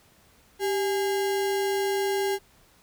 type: tone with sample-and-hold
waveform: sine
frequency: 392 Hz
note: G4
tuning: in tune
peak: -23 dBFS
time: 0.59-2.39 s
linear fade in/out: 50 ms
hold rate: 1225 Hz
effects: pink hiss -59 dBFS RMS until 2.82 s